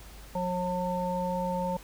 harmonic tone, 180.2 Hz, F#3, 45 cents flat, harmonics 1 / 3 / 5, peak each -32 / -32 / -32 dBFS, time 0.35-1.77 s, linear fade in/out 5 ms, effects added 50 Hz sine -47 dBFS peak until 1.83 s + pink hiss -51 dBFS RMS until 1.83 s

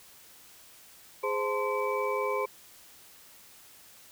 sine tone cluster, 414.9 / 519 / 886 / 1037 / 2296 Hz, G#4 / C5 / A5 / C6 / D7, -2 / -14 / +12 / -16 / -40 cents, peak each -32 / -32 / -39 / -32 / -38 dBFS, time 1.23-2.46 s, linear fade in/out 10 ms, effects white hiss -54 dBFS RMS until 4.11 s

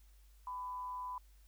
sine tone with amplitude modulation, 1000 Hz, B5, 21 cents sharp, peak -38 dBFS, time 0.47-1.18 s, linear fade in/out 2 ms, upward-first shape sine, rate 180 Hz, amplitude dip 35%, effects added 50 Hz sine -59 dBFS peak until 1.47 s + white hiss -72 dBFS RMS until 1.47 s

